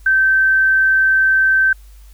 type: tone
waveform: sine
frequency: 1550 Hz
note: G6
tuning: 20 cents flat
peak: -10 dBFS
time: 0.06-1.73 s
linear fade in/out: 5 ms
effects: added 50 Hz sine -38 dBFS peak until 2.13 s + white hiss -53 dBFS RMS until 2.13 s